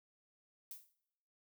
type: noise with exponential decay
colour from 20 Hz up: violet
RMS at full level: -45 dBFS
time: 0.71-0.94 s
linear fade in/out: 2 ms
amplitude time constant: 49 ms
effects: noise-tail reverb RT60 0.9 s tail -22 dB re dry